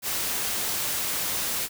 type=noise; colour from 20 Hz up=white; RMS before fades=-28 dBFS; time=0.02-1.69 s; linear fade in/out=50 ms; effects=none